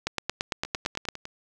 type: two click trains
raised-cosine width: 0.2 ms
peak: -9 / -20 dBFS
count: 10 / 7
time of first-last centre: 0.07-1.087 / 0.65-1.254 s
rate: 8.85 / 9.93 Hz
effects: none